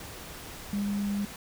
sine tone in noise, 202.6 Hz, G#3, 43 cents flat, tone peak -27 dBFS, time 0.73-1.25 s, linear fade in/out 2 ms, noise pink, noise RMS -43 dBFS, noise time 0-1.36 s, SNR +13 dB, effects none

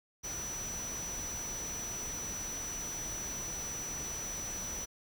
sine tone in noise, 5920 Hz, F#8, in tune, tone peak -38 dBFS, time 0.23-4.86 s, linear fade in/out 20 ms, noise pink, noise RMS -44 dBFS, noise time 0.23-4.86 s, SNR +3 dB, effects none

